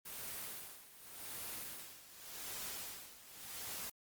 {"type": "noise with tremolo", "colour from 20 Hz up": "white", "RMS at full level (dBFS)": -44, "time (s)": [0.05, 3.9], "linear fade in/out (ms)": 10, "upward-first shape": "sine", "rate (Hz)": 0.87, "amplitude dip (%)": 80, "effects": ["Opus 24 kbps"]}